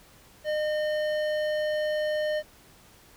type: tone with hard clipping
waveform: sine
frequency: 609 Hz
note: D#5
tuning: 37 cents flat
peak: -27 dBFS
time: 0.44-2.43 s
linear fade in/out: 50 ms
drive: 12 dB
effects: pink hiss -55 dBFS RMS until 3.16 s